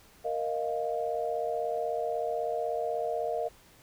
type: chord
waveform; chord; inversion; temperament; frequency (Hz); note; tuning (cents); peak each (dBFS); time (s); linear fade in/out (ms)
sine; Bb suspended fourth; none; equal; 466.2 / 622.3 / 698.5; Bb4 / Eb5 / F5; 0 / 0 / 0; -33; 0.24-3.49; 20
effects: pink hiss -58 dBFS RMS until 3.82 s